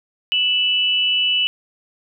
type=tone pair together; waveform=sine; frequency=2639 / 2960 Hz; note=E7 / F#7; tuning=+1 / 0 cents; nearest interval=major second; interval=199 cents; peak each=-22 / -16 dBFS; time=0.32-1.47 s; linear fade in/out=0 ms; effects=none